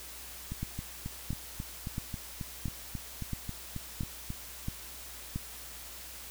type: two click trains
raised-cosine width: 5 ms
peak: -21 / -24 dBFS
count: 8 / 15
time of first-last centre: 0.63-5.36 / 0.52-4.304 s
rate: 1.48 / 3.7 Hz
effects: added 60 Hz sine -53 dBFS peak until 6.3 s + white hiss -46 dBFS RMS until 6.3 s